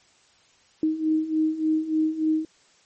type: beating tone pair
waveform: sine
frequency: 311.6 / 315 Hz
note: D#4 / D#4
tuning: +3 / +21 cents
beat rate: 3.4 Hz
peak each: -26 / -22 dBFS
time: 0.83-2.45 s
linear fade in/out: 2 ms
effects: white hiss -59 dBFS RMS until 2.85 s + MP3 32 kbps